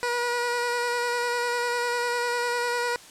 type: tone with vibrato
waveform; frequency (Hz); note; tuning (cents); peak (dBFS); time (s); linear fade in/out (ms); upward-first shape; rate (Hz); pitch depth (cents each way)
15% pulse; 482.5; B4; -40; -18; 0.03-2.96; 0; square; 10; 15
effects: white hiss -47 dBFS RMS until 3.1 s + low-pass 9000 Hz 12 dB/octave